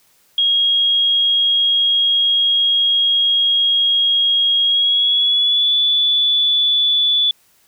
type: tone with pitch glide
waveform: sine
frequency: 3277 to 3458 Hz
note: G#7 to A7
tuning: -24 to -31 cents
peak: -12 dBFS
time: 0.38-7.31 s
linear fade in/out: 2 ms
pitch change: +93 cents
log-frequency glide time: 4.64-5.73 s
effects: white hiss -56 dBFS RMS until 7.67 s